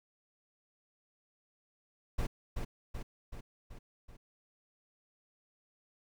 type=noise with echo; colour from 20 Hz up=brown; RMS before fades=-32 dBFS; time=2.18-2.27 s; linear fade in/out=10 ms; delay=380 ms; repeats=5; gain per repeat=-4 dB; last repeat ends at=4.17 s; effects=none